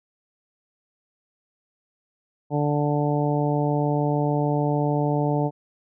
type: harmonic tone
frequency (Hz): 146.83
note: D3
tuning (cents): 0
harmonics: 1 / 2 / 3 / 4 / 5 / 6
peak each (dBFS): -23 / -26 / -28 / -29 / -30 / -31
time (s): 2.5-5.51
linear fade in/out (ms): 50
effects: none